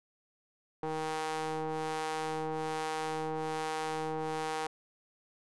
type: ring-modulated tone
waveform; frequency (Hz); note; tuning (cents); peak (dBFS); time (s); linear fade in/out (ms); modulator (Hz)
sawtooth; 157.4; D#3; +20; -26; 0.83-4.67; 2; 629
effects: resampled to 24000 Hz